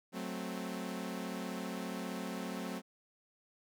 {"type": "chord", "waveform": "sawtooth", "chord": "F# diminished", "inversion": "none", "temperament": "equal", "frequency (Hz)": [185, 220, 261.6], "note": ["F#3", "A3", "C4"], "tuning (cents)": [0, 0, 0], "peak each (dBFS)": [-38, -39, -39], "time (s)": [0.12, 2.82], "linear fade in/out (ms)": 50, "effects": []}